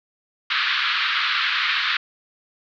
pink band-pass noise, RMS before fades -22 dBFS, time 0.5-1.97 s, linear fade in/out 5 ms, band 1200 to 4200 Hz, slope 48 dB/octave, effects none

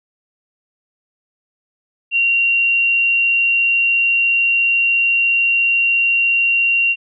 sine tone, 2757 Hz, F7, 23 cents flat, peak -12 dBFS, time 2.11-6.96 s, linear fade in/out 50 ms, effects none

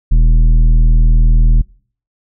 sine tone with tanh clipping, 40.03 Hz, D#1, 50 cents sharp, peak -7 dBFS, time 0.11-1.62 s, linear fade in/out 10 ms, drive 10 dB, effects noise-tail reverb RT60 0.5 s tail -25 dB re dry

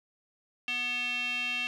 square tone with band-pass filter, 245.5 Hz, B3, 10 cents flat, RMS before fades -32 dBFS, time 0.68-1.67 s, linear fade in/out 0 ms, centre 2800 Hz, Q 8.2, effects none

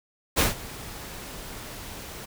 pink noise with ADSR envelope, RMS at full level -19 dBFS, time 0.36-2.26 s, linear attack 30 ms, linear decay 150 ms, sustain -20 dB, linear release 16 ms, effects none

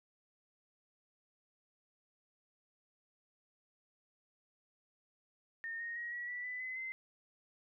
sine tone with pitch steps, 1829 / 1861 / 1893.5 / 1926.6 / 1960.3 / 1994.5 / 2029 / 2065 Hz, A#6 / A#6 / A#6 / B6 / B6 / B6 / B6 / C7, -33 / -3 / +27 / -43 / -13 / +17 / +46 / -23 cents, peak -39 dBFS, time 5.64-6.92 s, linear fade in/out 0 ms, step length 160 ms, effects none

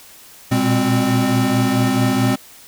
square tone cluster, 117.5 / 122.1 / 202.2 / 260.7 Hz, A#2 / B2 / G#3 / C4, +14 / -19 / -46 / -6 cents, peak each -23 / -22 / -22 / -18 dBFS, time 0.51-2.36 s, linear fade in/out 10 ms, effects white hiss -43 dBFS RMS until 2.67 s

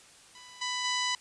10% pulse tone with level steps, 994 Hz, B5, 11 cents sharp, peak -40 / -22 / -19 dBFS, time 0.35-1.15 s, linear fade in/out 2 ms, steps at 0.61 / 0.84 s, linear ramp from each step 10 ms, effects white hiss -55 dBFS RMS until 1.2 s + resampled to 22050 Hz

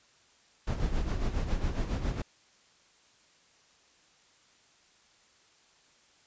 brown noise with tremolo, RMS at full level -28 dBFS, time 0.67-2.22 s, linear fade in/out 5 ms, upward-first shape sine, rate 7.3 Hz, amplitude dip 60%, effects white hiss -63 dBFS RMS until 6.26 s + resampled to 16000 Hz

